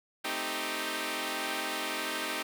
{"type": "chord", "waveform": "5% pulse", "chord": "A half-diminished seventh", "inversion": "none", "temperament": "equal", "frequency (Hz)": [220, 261.6, 311.1, 392], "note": ["A3", "C4", "Eb4", "G4"], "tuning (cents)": [0, 0, 0, 0], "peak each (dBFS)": [-30, -28, -24, -26], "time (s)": [0.24, 2.43], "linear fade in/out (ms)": 10, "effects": []}